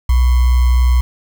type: tone with sample-and-hold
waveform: sine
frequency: 61.7 Hz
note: B1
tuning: 1 cent flat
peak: -8 dBFS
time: 0.09-1.01 s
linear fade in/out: 5 ms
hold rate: 1050 Hz
effects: none